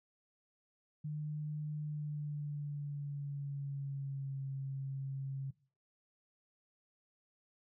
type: tone with pitch glide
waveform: sine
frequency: 150.8 to 135.91 Hz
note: D3 to C#3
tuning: +46 to -34 cents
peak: -37 dBFS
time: 1.04-5.51 s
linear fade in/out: 10 ms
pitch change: -180 cents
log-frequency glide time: 1.75-4.44 s
effects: noise-tail reverb RT60 0.4 s tail -20 dB re dry